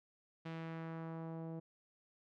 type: tone with low-pass filter sweep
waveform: sawtooth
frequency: 163.3 Hz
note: E3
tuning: 16 cents flat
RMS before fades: -45 dBFS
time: 0.45-1.6 s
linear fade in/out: 10 ms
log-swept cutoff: 3100 to 580 Hz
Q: 1.1
effects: none